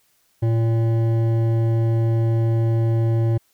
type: tone with hard clipping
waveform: sine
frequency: 114.1 Hz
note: A#2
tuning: 37 cents flat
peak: -18 dBFS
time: 0.42-3.38 s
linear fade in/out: 10 ms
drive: 11 dB
effects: white hiss -63 dBFS RMS until 3.53 s